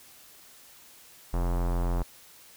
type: tone with low-pass filter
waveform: square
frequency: 43.65 Hz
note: F1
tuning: in tune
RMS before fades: -27 dBFS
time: 1.33-2.03 s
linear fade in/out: 10 ms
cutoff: 1000 Hz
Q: 1.6
effects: white hiss -53 dBFS RMS until 2.56 s